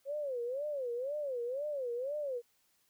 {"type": "tone with vibrato", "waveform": "sine", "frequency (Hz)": 533, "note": "C5", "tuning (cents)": 32, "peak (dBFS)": -34, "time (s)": [0.05, 2.42], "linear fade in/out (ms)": 50, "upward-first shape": "sine", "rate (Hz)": 2, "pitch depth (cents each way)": 210, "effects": ["white hiss -73 dBFS RMS until 2.89 s"]}